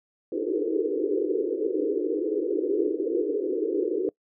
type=band-pass noise; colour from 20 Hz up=white; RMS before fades=-26 dBFS; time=0.32-4.09 s; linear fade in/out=2 ms; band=300 to 480 Hz; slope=96 dB/octave; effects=noise-tail reverb RT60 0.1 s tail -24 dB re dry